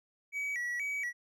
triangle tone with vibrato, 2097 Hz, C7, 3 cents sharp, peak -31 dBFS, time 0.32-1.13 s, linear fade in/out 50 ms, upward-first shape square, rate 2.1 Hz, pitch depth 140 cents each way, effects none

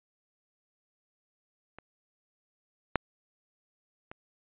clicks, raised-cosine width 0.5 ms, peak -30 / -8 / -27 dBFS, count 3, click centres 1.786 / 2.957 / 4.115 s, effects resampled to 8000 Hz

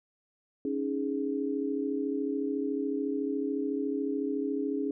sine chord, C# suspended second, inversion none, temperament equal, 277.2 / 311.1 / 415.3 Hz, C#4 / D#4 / G#4, 0 / 0 / 0 cents, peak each -31 / -35 / -33 dBFS, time 0.65-4.91 s, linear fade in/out 2 ms, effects none

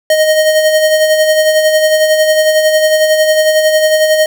square tone with tremolo, 622.3 Hz, D#5, in tune, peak -6 dBFS, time 0.1-4.26 s, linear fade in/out 2 ms, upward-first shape sine, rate 11 Hz, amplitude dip 45%, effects 7-bit

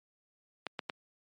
clicks, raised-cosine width 0.3 ms, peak -18 dBFS, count 3, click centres 0.667 / 0.792 / 0.898 s, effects high-pass 200 Hz 12 dB/octave + MP3 48 kbps

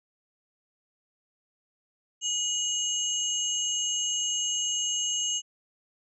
sine tone cluster, 2911 / 6420 / 7370 Hz, F#7 / G8 / A#8, -29 / +40 / -21 cents, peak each -29 / -30 / -34 dBFS, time 2.21-5.42 s, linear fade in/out 50 ms, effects none

